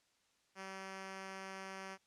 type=tone; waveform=5% pulse; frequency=191.8 Hz; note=G3; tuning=37 cents flat; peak=-34 dBFS; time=0.55-1.98 s; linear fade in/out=50 ms; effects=white hiss -75 dBFS RMS until 2.06 s + low-pass 7000 Hz 12 dB/octave